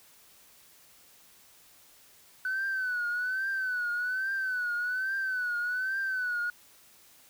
sine tone with vibrato, 1503 Hz, F#6, 27 cents sharp, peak -27 dBFS, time 2.45-6.5 s, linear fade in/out 2 ms, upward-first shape triangle, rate 1.2 Hz, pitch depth 97 cents each way, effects tanh soft clip ceiling -25 dBFS + white hiss -58 dBFS RMS until 7.29 s

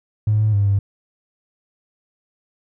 triangle tone with pitch steps, 106.5 / 107.6 / 100.9 / 99.6 Hz, G#2 / A2 / G#2 / G2, +44 / -38 / -49 / +28 cents, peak -10 dBFS, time 0.27-0.79 s, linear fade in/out 5 ms, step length 130 ms, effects tanh soft clip ceiling -11 dBFS

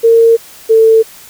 sine tone pair in turn, 458.1 / 446.3 Hz, A#4 / A4, -30 / +25 cents, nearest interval unison, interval 45 cents, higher first, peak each -3 dBFS, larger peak neither, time 0.03-0.37 / 0.69-1.03 s, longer neither, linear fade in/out 20 ms, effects white hiss -36 dBFS RMS until 1.29 s

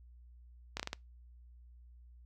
slowing click train, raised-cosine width 0.2 ms, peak -19 dBFS, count 5, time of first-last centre 0.77-0.931 s, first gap 26 ms, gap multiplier 1.3, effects noise-tail reverb RT60 0.2 s tail -25 dB re dry + added 60 Hz sine -54 dBFS peak until 2.25 s

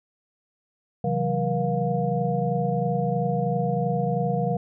sine tone cluster, 134.6 / 164.3 / 187.3 / 477.3 / 706 Hz, C3 / E3 / F#3 / A#4 / F5, +49 / -5 / +21 / +41 / +19 cents, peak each -28 dBFS, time 1.04-4.57 s, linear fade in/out 5 ms, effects none

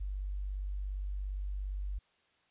sine tone, 48.66 Hz, G1, 12 cents flat, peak -34 dBFS, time 0-1.99 s, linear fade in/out 10 ms, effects white hiss -71 dBFS RMS until 2.5 s + resampled to 8000 Hz

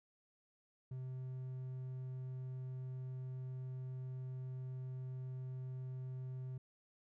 triangle tone, 129.1 Hz, C3, 23 cents flat, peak -40 dBFS, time 0.91-6.58 s, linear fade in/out 5 ms, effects none

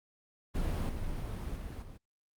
brown noise with level steps, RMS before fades -32 / -37 / -40 / -47 dBFS, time 0.54-1.98 s, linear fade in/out 20 ms, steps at 0.89 / 1.56 / 1.82 s, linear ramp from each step 2 ms, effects Opus 32 kbps

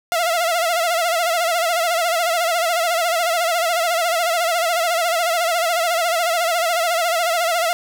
sawtooth tone with vibrato, 679 Hz, F5, 49 cents flat, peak -13 dBFS, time 0.12-7.73 s, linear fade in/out 0 ms, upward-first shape sine, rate 14 Hz, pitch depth 87 cents each way, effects none

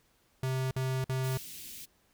square tone bursts, 130.81 Hz, C3, in tune, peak -30 dBFS, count 3, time 0.43-1.374 s, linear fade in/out 2 ms, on 280 ms, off 52 ms
white band-stop noise, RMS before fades -45 dBFS, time 1.23-1.86 s, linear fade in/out 20 ms, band 350 to 2300 Hz, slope 24 dB/octave
effects pink hiss -69 dBFS RMS until 2.13 s

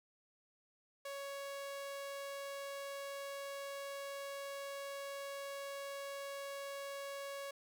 sawtooth tone with vibrato, 557 Hz, C#5, 8 cents sharp, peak -39 dBFS, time 1.05-7.51 s, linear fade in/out 5 ms, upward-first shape triangle, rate 20 Hz, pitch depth 8 cents each way, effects 13-bit

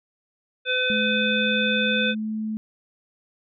harmonic tone, 506 Hz, B4, 42 cents sharp, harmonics 1 / 3 / 5 / 7, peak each -27 / -25 / -26 / -26 dBFS, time 0.65-2.15 s, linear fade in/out 50 ms
sine tone with pitch glide, 213.2 to 217.3 Hz, G#3 to A3, +46 to -21 cents, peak -25 dBFS, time 0.9-2.57 s, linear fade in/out 0 ms, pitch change +33 cents, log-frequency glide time 1.86-2.3 s
effects none

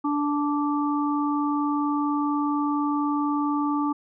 harmonic tone, 291.9 Hz, D4, 10 cents flat, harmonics 1 / 3 / 4, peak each -23 / -30 / -29 dBFS, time 0.04-3.93 s, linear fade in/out 10 ms, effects none

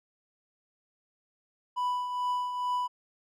triangle tone with tremolo, 990 Hz, B5, 4 cents sharp, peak -24 dBFS, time 1.76-2.88 s, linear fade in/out 20 ms, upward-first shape triangle, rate 2.3 Hz, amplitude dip 55%, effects none

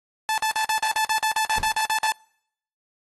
sawtooth tone bursts, 873 Hz, A5, 14 cents flat, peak -17 dBFS, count 14, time 0.29-2.12 s, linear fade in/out 0 ms, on 88 ms, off 46 ms
brown noise with exponential decay, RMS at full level -31 dBFS, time 1.58-1.81 s, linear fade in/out 0 ms, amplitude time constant 48 ms
effects noise-tail reverb RT60 0.7 s tail -26 dB re dry + AAC 32 kbps

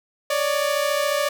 sawtooth tone pair together, 564 / 598.1 Hz, C#5 / D5, +30 / +31 cents, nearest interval minor second, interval 101 cents, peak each -19 / -19 dBFS, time 0.3-1.29 s, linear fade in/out 5 ms, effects none

